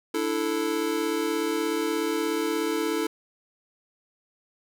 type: chord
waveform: square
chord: D suspended second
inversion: none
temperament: just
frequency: 293.7 / 330.4 / 440.5 Hz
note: D4 / E4 / A4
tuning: 0 / +4 / +2 cents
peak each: -32 / -29 / -29 dBFS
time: 0.14-3.07 s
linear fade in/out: 5 ms
effects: none